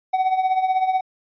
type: tone with tremolo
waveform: triangle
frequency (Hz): 752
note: F#5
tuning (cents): +28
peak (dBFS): -12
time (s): 0.13-1.01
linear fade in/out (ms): 10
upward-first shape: triangle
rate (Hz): 16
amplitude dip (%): 75
effects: resampled to 11025 Hz